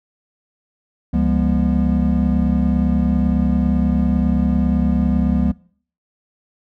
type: tone cluster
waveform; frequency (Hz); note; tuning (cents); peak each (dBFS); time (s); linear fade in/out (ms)
triangle; 70.2 / 173.8 / 203.8 / 241.7; C#2 / F3 / G#3 / B3; +22 / -8 / -32 / -37; -18; 1.13-5.52; 10
effects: noise-tail reverb RT60 0.5 s tail -22 dB re dry